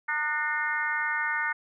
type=harmonic tone with a mistuned harmonic; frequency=303.5 Hz; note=D#4; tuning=43 cents flat; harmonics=3 / 4 / 5 / 6 / 7; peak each=-34 / -36 / -30 / -30 / -34 dBFS; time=0.08-1.53 s; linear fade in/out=10 ms; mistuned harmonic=5; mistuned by=-50 cents; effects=none